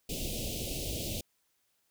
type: band-stop noise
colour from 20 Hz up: pink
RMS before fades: -36 dBFS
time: 0.09-1.21 s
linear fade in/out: 5 ms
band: 650 to 2600 Hz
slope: 48 dB/octave
effects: white hiss -75 dBFS RMS until 1.9 s